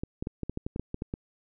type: clicks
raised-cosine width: 3 ms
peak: -19 dBFS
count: 12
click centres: 0.035 / 0.225 / 0.271 / 0.433 / 0.496 / 0.574 / 0.665 / 0.761 / 0.796 / 0.944 / 1.021 / 1.139 s
effects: none